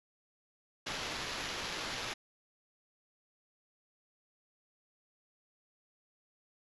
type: noise with sample-and-hold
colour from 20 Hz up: violet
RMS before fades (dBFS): -39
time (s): 0.86-2.14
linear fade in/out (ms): 10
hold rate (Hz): 8820
effects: resampled to 24000 Hz